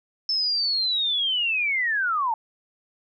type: linear sweep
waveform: sine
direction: down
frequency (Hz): 5300 to 856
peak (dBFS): -21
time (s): 0.29-2.34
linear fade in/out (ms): 2
effects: none